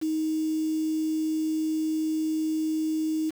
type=tone with quantisation; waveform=sine; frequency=314.2 Hz; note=D#4; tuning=17 cents sharp; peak=-24 dBFS; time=0.01-3.31 s; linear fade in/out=20 ms; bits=7; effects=none